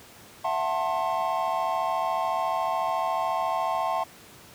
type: chord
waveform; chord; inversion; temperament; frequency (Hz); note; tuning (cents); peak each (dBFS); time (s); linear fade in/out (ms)
triangle; F# half-diminished seventh; third; just; 666 / 740 / 888 / 1065.6; E5 / F#5 / A5 / C6; +18 / 0 / +16 / +31; -28; 0.44-4.04; 10
effects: pink hiss -49 dBFS RMS until 4.54 s + high-pass 100 Hz 12 dB/octave